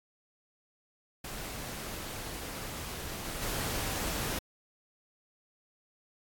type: noise with level steps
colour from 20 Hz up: pink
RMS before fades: -40 / -38 / -34 dBFS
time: 1.24-4.39 s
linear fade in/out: 5 ms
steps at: 3.25 / 3.42 s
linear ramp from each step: 5 ms
effects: AAC 64 kbps